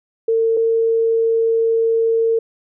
sine tone pair in turn, 452.5 / 454.2 Hz, A4 / A#4, +48 / -45 cents, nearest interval unison, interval 7 cents, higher second, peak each -13 dBFS, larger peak neither, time 0.28-0.57 / 0.57-2.39 s, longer second, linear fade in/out 5 ms, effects none

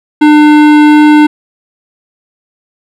sine tone with hard clipping, 300.2 Hz, D4, 38 cents sharp, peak -3 dBFS, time 0.21-1.27 s, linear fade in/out 10 ms, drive 16 dB, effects none

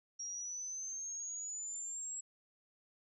sine exponential sweep, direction up, 5640 to 7700 Hz, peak -40 dBFS, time 0.19-2.21 s, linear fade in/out 10 ms, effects none

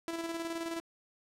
sawtooth tone with tremolo, 332.5 Hz, E4, 15 cents sharp, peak -30 dBFS, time 0.08-0.8 s, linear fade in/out 0 ms, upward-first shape square, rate 19 Hz, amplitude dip 40%, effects low-pass 12000 Hz 12 dB/octave

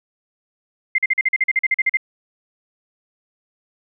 sine tone bursts, 2093 Hz, C7, in tune, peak -13 dBFS, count 14, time 0.95-1.971 s, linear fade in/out 5 ms, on 33 ms, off 43 ms, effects none

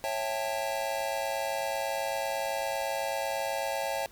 square chord, A dominant seventh, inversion first, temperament just, 550 / 660 / 792 / 880 Hz, C#5 / E5 / G5 / A5, -14 / +2 / +18 / 0 cents, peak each -35 / -36 / -37 / -37 dBFS, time 0.04-4.06 s, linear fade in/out 0 ms, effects pink hiss -56 dBFS RMS until 4.11 s

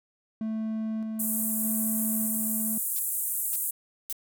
triangle tone with tremolo, 220 Hz, A3, in tune, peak -26 dBFS, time 0.41-2.78 s, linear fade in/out 2 ms, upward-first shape square, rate 0.81 Hz, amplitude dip 25%
white band-pass noise, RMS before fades -30 dBFS, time 1.19-3.71 s, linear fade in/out 10 ms, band 8000 to 16000 Hz, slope 48 dB/octave
violet noise bursts, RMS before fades -32 dBFS, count 3, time 2.96-4.127 s, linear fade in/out 0 ms, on 29 ms, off 540 ms
effects none

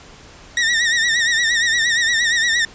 sawtooth tone with vibrato, 1864.7 Hz, A#6, in tune, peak -11 dBFS, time 0.57-2.65 s, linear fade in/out 2 ms, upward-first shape sine, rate 8.6 Hz, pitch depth 76 cents each way, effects pink hiss -42 dBFS RMS until 2.74 s + resampled to 16000 Hz

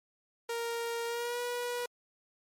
sawtooth tone with pitch glide, 466.2 to 485.7 Hz, A#4 to B4, 0 to -29 cents, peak -29 dBFS, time 0.49-1.86 s, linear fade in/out 5 ms, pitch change +71 cents, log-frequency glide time 1.06-1.4 s, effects MP3 64 kbps

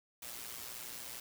white noise with amplitude modulation, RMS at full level -43 dBFS, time 0.22-1.2 s, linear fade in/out 5 ms, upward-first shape sine, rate 119 Hz, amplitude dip 60%, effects none

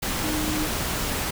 sine tone in noise, 306.3 Hz, D#4, 27 cents flat, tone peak -27 dBFS, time 0.23-0.67 s, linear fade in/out 10 ms, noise pink, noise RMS -27 dBFS, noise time 0.02-1.31 s, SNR -3 dB, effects none

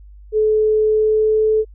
sine tone with pitch glide, 431.1 to 434.6 Hz, A4 to A4, -35 to -21 cents, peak -12 dBFS, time 0.32-1.65 s, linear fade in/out 50 ms, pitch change +14 cents, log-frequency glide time 0.86-1.53 s, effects added 50 Hz sine -38 dBFS peak until 1.74 s

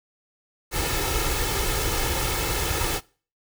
pink noise with comb filter, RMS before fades -25 dBFS, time 0.71-3.01 s, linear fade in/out 50 ms, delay 2.3 ms, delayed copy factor +0.65, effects noise-tail reverb RT60 0.4 s tail -23 dB re dry

